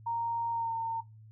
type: tone with pitch glide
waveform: sine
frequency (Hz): 929 to 910.4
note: A#5 to A#5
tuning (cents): -6 to -41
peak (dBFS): -30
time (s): 0.06-1.01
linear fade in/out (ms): 10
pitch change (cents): -35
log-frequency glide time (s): 0.51-0.74
effects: noise-tail reverb RT60 0.2 s tail -19 dB re dry + added 109 Hz sine -50 dBFS peak until 1.31 s